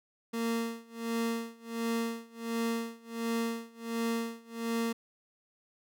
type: tone with tremolo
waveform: 30% pulse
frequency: 230 Hz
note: A#3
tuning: 23 cents flat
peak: -26 dBFS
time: 0.33-4.93 s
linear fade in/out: 10 ms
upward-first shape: sine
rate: 1.4 Hz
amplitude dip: 95%
effects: none